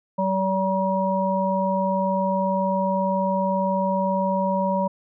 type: harmonic tone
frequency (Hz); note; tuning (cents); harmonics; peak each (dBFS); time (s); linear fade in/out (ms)
190.9; G3; -46; 1 / 3 / 5; -24 / -24 / -24; 0.18-4.88; 10
effects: none